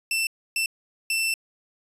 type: tone bursts at uneven times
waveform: sawtooth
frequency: 2673 Hz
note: E7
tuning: 23 cents sharp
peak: -19 dBFS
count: 3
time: 0.11-0.27 / 0.56-0.66 / 1.1-1.34 s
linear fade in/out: 2 ms
effects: resampled to 32000 Hz

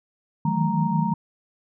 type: tone cluster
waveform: sine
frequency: 156.9 / 162.5 / 186.5 / 217.7 / 932 Hz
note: D#3 / E3 / F#3 / A3 / A#5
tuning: +15 / -24 / +14 / -18 / -1 cents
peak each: -26 dBFS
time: 0.45-1.14 s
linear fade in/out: 5 ms
effects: none

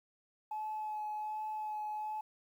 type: tone with vibrato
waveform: sine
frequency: 855 Hz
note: A5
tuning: 50 cents flat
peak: -35 dBFS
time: 0.51-2.21 s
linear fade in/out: 5 ms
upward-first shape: sine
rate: 1.3 Hz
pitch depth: 13 cents each way
effects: tanh soft clip ceiling -33 dBFS + 11-bit

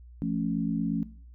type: chord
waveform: sine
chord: F augmented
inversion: none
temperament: equal with one note detuned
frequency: 171.52 / 220 / 277.2 Hz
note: F3 / A3 / C#4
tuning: -31 / 0 / 0 cents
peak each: -31 dBFS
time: 0.22-1.03 s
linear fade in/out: 0 ms
effects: noise-tail reverb RT60 0.5 s tail -18 dB re dry + added 60 Hz sine -46 dBFS peak until 1.34 s

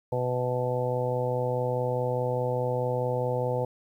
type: harmonic tone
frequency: 124.8 Hz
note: B2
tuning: 19 cents sharp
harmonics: 1 / 2 / 3 / 4 / 5 / 6 / 7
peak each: -30 / -40 / -37 / -28 / -35 / -40 / -35 dBFS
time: 0.12-3.65 s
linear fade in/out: 5 ms
effects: 10-bit

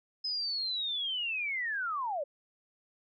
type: linear sweep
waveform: sine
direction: down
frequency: 5110 to 535 Hz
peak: -31 dBFS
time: 0.24-2.24 s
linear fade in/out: 10 ms
effects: none

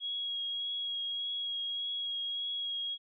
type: tone with vibrato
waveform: sine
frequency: 3305 Hz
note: G#7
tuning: 9 cents flat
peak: -33 dBFS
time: 0-2.98 s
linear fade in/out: 50 ms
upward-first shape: triangle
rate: 1.7 Hz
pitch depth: 16 cents each way
effects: none

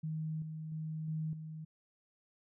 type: tone with level steps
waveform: sine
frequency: 157.2 Hz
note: D#3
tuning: 18 cents sharp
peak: -35 / -40 / -37 / -34 / -42 dBFS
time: 0.03-1.65 s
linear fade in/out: 10 ms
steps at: 0.42 / 0.72 / 1.08 / 1.33 s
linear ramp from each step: 2 ms
effects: none

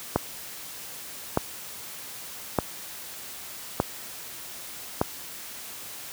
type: click train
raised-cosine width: 1 ms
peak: -6 dBFS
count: 5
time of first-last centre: 0.16-5.014 s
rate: 0.824 Hz
effects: white hiss -40 dBFS RMS until 6.12 s + high-pass 60 Hz 12 dB/octave

